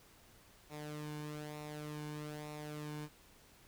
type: tone with flanger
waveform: sawtooth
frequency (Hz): 150.2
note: D3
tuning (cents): +39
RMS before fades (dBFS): -45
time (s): 0.69-3.09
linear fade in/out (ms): 50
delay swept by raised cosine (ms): 0.63 to 1.57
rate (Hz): 1.1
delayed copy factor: -0.6
effects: pink hiss -63 dBFS RMS until 3.67 s